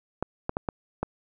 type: clicks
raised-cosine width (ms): 1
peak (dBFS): -13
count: 5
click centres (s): 0.226 / 0.494 / 0.569 / 0.688 / 1.03
effects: none